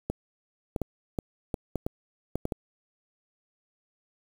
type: clicks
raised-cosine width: 2 ms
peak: -15 dBFS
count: 10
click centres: 0.1 / 0.762 / 0.817 / 1.188 / 1.542 / 1.757 / 1.865 / 2.356 / 2.454 / 2.522 s
effects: 7-bit